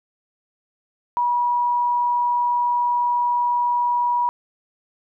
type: tone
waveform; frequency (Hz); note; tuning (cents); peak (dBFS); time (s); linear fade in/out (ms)
sine; 967; B5; -37; -17; 1.17-4.29; 0
effects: none